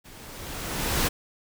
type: noise with level ramp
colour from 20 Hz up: pink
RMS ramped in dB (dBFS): -48 to -22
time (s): 0.04-1.09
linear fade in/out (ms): 20
effects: none